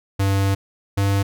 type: tone pair in turn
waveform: square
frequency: 98 / 99.14 Hz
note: G2 / G2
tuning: 0 / +20 cents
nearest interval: unison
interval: 20 cents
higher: second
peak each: -17 dBFS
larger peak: neither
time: 0.19-0.55 / 0.97-1.23 s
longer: first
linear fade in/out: 10 ms
effects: none